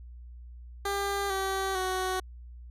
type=tone with pitch steps; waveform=15% pulse; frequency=399.3 / 385.7 / 372.6 Hz; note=G4 / G4 / F#4; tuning=+32 / -28 / +12 cents; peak=-22 dBFS; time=0.85-2.2 s; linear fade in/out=5 ms; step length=450 ms; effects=added 60 Hz sine -43 dBFS peak until 2.7 s + resampled to 32000 Hz